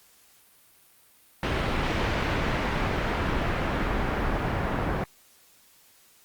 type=noise with low-pass filter sweep; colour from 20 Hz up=pink; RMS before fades=-27 dBFS; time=1.43-5.04 s; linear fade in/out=2 ms; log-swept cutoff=3000 to 1400 Hz; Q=0.85; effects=white hiss -58 dBFS RMS until 6.24 s + Opus 48 kbps